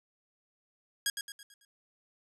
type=tone with echo; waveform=10% pulse; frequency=1642 Hz; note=G#6; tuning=20 cents flat; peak=-19 dBFS; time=1.06-1.1 s; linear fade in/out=2 ms; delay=110 ms; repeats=5; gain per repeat=-7 dB; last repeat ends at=1.65 s; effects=resampled to 32000 Hz